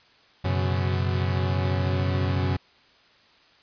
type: chord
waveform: 40% pulse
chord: F# suspended fourth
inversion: none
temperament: equal with one note detuned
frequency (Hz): 92.5 / 124.62 / 138.59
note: F#2 / B2 / C#3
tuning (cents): 0 / +16 / 0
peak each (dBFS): -23 / -29 / -29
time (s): 0.44-2.57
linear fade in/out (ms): 10
effects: white hiss -57 dBFS RMS until 3.62 s + resampled to 11025 Hz